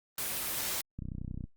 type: noise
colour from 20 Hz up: white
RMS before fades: -34 dBFS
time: 0.18-0.81 s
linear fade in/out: 2 ms
type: click train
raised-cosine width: 5 ms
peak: -26 dBFS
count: 15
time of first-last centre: 0.99-1.44 s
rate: 31.1 Hz
effects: Opus 24 kbps

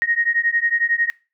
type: beating tone pair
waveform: sine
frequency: 1864.7 / 1875.7 Hz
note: A#6 / A#6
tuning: 0 / +10 cents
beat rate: 11 Hz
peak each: -20 dBFS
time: 0.02-1.1 s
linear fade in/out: 0 ms
effects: noise-tail reverb RT60 0.3 s tail -22 dB re dry

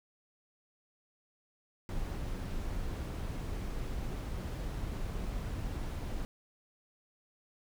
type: noise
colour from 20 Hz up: brown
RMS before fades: -37 dBFS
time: 1.89-6.25 s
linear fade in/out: 0 ms
effects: none

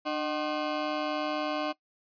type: ring-modulated tone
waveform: 25% pulse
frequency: 455.6 Hz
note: A#4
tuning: 40 cents flat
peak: -22 dBFS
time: 0.05-1.73 s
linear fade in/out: 20 ms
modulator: 156 Hz
effects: noise-tail reverb RT60 0.1 s tail -20 dB re dry + resampled to 11025 Hz

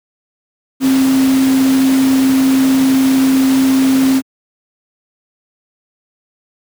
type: tone in noise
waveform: sine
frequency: 265.2 Hz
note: C4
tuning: 23 cents sharp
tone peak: -8 dBFS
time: 0.8-4.22 s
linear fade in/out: 50 ms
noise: pink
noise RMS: -22 dBFS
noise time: 0.8-4.22 s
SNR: +11 dB
effects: high-pass 150 Hz 12 dB/octave

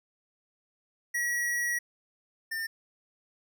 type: tone pair in turn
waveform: square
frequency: 1919 / 1801.8 Hz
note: A#6 / A6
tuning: +50 / +41 cents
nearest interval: minor second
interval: 109 cents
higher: first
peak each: -28 / -32 dBFS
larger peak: first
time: 1.14-1.79 / 2.51-2.67 s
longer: first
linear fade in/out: 10 ms
effects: none

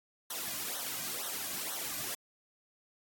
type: noise with flanger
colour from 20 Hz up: white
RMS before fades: -38 dBFS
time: 0.3-2.15 s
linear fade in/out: 5 ms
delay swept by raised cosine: 0.41 to 2.31 ms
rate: 2.1 Hz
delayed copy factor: -0.9
effects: AAC 64 kbps

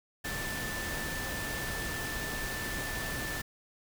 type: tone in noise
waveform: sine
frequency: 1767 Hz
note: A6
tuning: 7 cents sharp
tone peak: -38 dBFS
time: 0.24-3.42 s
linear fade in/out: 10 ms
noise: pink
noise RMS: -37 dBFS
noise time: 0.24-3.42 s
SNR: -4 dB
effects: none

